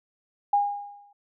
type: tone with exponential decay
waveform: sine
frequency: 814 Hz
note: G#5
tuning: 35 cents flat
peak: -16 dBFS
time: 0.53-1.13 s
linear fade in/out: 5 ms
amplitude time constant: 130 ms
effects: none